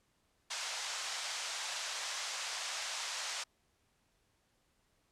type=band-pass noise; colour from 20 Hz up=white; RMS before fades=-40 dBFS; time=0.5-3.44 s; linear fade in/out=10 ms; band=640 to 7200 Hz; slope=24 dB/octave; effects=pink hiss -75 dBFS RMS until 5.11 s + low-pass 11000 Hz 12 dB/octave